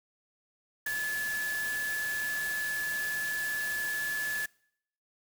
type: tone in noise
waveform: sine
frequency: 1721 Hz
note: A6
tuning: 39 cents flat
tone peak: -30 dBFS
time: 0.86-4.46 s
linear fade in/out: 5 ms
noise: white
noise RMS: -40 dBFS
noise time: 0.86-4.46 s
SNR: +7 dB
effects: noise-tail reverb RT60 0.7 s tail -24 dB re dry